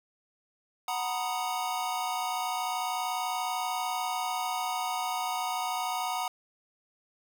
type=chord; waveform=square; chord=B major seventh; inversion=second; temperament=equal with one note detuned; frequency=740 / 927.5 / 987.8 / 1244.5 Hz; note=F#5 / A#5 / B5 / D#6; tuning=0 / -9 / 0 / 0 cents; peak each=-34 / -36 / -38 / -38 dBFS; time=0.88-6.28 s; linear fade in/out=2 ms; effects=none